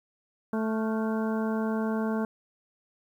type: harmonic tone with a mistuned harmonic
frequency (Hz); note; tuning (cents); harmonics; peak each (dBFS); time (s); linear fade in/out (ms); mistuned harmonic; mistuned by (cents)
220; A3; 0; 1 / 2 / 3 / 4 / 5 / 6 / 7; -27 / -33 / -37 / -39 / -41 / -43 / -44; 0.53-2.25; 2; 6; +100
effects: 10-bit